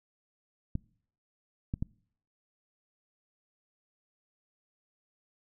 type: clicks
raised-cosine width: 5 ms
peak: -19 dBFS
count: 3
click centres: 0.754 / 1.739 / 1.825 s
effects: noise-tail reverb RT60 0.6 s tail -25 dB re dry